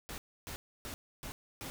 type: noise bursts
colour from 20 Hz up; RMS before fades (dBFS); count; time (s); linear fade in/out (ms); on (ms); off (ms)
pink; -43; 5; 0.09-1.7; 0; 90; 290
effects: none